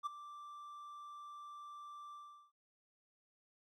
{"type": "tone with ADSR envelope", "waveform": "triangle", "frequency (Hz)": 1174.7, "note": "D6", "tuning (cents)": 0, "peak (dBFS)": -32, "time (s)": [0.03, 2.52], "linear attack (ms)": 33, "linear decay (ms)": 13, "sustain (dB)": -15, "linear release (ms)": 390, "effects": []}